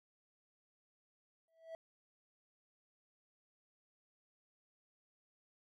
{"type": "tone with exponential growth", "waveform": "triangle", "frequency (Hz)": 653, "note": "E5", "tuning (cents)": -17, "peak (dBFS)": -40, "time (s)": [1.48, 1.75], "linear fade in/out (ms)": 1, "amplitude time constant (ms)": 58, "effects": []}